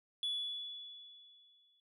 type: tone with exponential decay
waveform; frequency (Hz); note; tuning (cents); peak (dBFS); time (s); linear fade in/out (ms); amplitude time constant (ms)
sine; 3422; A7; -49; -31; 0.23-1.8; 1; 340
effects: noise-tail reverb RT60 0.1 s tail -22 dB re dry + tanh soft clip ceiling -32 dBFS